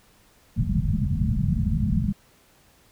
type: low-pass noise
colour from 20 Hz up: white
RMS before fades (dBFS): -23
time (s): 0.56-2.13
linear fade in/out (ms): 20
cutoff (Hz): 220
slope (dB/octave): 96
effects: pink hiss -58 dBFS RMS until 2.91 s